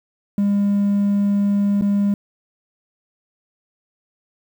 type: tone with dropouts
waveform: triangle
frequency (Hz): 202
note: G#3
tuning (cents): -48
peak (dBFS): -12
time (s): 0.38-2.14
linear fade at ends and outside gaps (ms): 2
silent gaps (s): 1.812-1.821
effects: tanh soft clip ceiling -9 dBFS + 8-bit